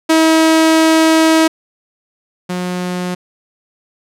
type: tone pair in turn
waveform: sawtooth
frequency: 320.8 / 180.04 Hz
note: E4 / F#3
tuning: -47 / -47 cents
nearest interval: minor seventh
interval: 1000 cents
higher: first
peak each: -4 / -14 dBFS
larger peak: first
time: 0.09-1.48 / 2.49-3.15 s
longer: first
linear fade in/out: 10 ms
effects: low-pass 11000 Hz 12 dB/octave